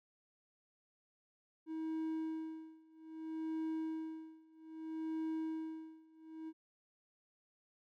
triangle tone with tremolo, 319 Hz, D#4, 43 cents sharp, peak -34 dBFS, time 1.66-6.53 s, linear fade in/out 50 ms, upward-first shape sine, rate 0.62 Hz, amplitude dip 95%, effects none

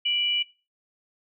sine tone pair together, 2352 / 2949 Hz, D7 / F#7, +2 / -6 cents, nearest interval major third, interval 392 cents, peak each -31 / -22 dBFS, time 0.05-0.43 s, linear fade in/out 10 ms, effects noise-tail reverb RT60 0.3 s tail -19 dB re dry

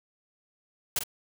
white noise with echo, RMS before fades -27 dBFS, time 0.96-0.99 s, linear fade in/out 2 ms, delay 46 ms, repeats 1, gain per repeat -8 dB, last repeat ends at 1.036 s, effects none

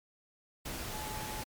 sine tone in noise, 859 Hz, A5, 42 cents flat, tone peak -43 dBFS, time 0.93-1.43 s, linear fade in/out 10 ms, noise pink, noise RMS -40 dBFS, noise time 0.65-1.44 s, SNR -6 dB, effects MP3 96 kbps

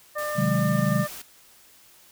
harmonic tone, 599 Hz, D5, 34 cents sharp, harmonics 1 / 2 / 3, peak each -29 / -32 / -34 dBFS, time 0.15-1.08 s, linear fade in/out 20 ms
white noise, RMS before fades -39 dBFS, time 0.18-1.22 s, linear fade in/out 5 ms
sine chord, Ab dominant seventh, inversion first, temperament equal, 130.81 / 155.56 / 185 / 207.7 Hz, C3 / Eb3 / Gb3 / Ab3, 0 / 0 / 0 / 0 cents, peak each -26 dBFS, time 0.35-1.06 s, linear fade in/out 50 ms
effects white hiss -54 dBFS RMS until 2.11 s

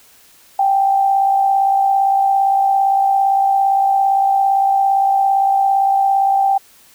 sine tone with amplitude modulation, 784 Hz, G5, in tune, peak -9 dBFS, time 0.59-6.58 s, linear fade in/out 5 ms, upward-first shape sine, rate 57.6 Hz, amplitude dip 45%, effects white hiss -48 dBFS RMS until 6.94 s

